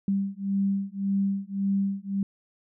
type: beating tone pair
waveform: sine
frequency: 196 / 197.8 Hz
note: G3 / G3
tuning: 0 / +16 cents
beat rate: 1.8 Hz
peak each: -27 dBFS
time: 0.08-2.23 s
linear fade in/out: 2 ms
effects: none